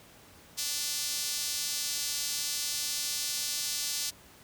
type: tone with high-pass filter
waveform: sawtooth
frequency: 293.3 Hz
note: D4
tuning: 2 cents flat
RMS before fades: -33 dBFS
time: 0.57-4.11 s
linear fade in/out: 20 ms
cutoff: 5000 Hz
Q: 1.3
effects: pink hiss -55 dBFS RMS until 4.43 s + high-pass 60 Hz 12 dB/octave